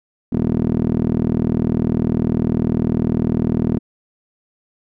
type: tone with band-pass filter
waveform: 15% pulse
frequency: 40 Hz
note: D#1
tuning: 49 cents sharp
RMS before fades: -18 dBFS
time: 0.32-3.79 s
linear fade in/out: 10 ms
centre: 250 Hz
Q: 6.8
effects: none